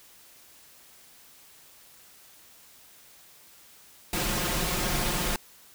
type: noise with comb filter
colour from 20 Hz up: pink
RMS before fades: -28 dBFS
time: 4.13-5.36 s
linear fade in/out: 2 ms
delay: 5.6 ms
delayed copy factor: +0.65
effects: white hiss -54 dBFS RMS until 5.74 s